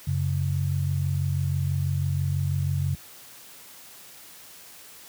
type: tone pair together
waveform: sine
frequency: 92.6 / 138.74 Hz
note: F#2 / C#3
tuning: +2 / +2 cents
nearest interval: perfect fifth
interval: 700 cents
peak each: -25 dBFS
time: 0.07-2.95 s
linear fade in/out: 5 ms
effects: white hiss -47 dBFS RMS until 5.08 s + high-pass 60 Hz 12 dB/octave